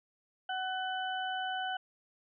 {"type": "harmonic tone", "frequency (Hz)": 750, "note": "F#5", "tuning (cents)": 23, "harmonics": [1, 2, 4], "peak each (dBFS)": [-35, -38, -41], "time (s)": [0.49, 1.77], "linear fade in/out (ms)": 5, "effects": []}